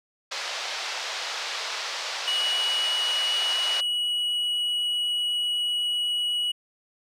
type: band-pass noise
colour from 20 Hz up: white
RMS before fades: -32 dBFS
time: 0.31-3.81 s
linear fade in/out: 10 ms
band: 530 to 5200 Hz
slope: 24 dB/octave
type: tone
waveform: triangle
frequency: 2923 Hz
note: F#7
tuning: 22 cents flat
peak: -22 dBFS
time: 2.27-6.52 s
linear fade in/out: 10 ms
effects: none